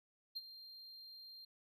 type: tone with ADSR envelope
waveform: triangle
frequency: 4186 Hz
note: C8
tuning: in tune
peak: -38 dBFS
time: 0.35-1.45 s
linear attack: 18 ms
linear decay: 35 ms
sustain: -13 dB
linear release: 6 ms
effects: none